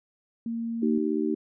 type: tone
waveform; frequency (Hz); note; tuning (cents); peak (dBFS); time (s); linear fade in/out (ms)
sine; 230.5; A#3; -19; -28; 0.46-0.98; 2
type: harmonic tone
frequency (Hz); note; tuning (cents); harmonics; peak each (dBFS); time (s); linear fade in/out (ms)
77; D#2; -17; 3 / 4 / 5; -29 / -27 / -29; 0.82-1.35; 10
effects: none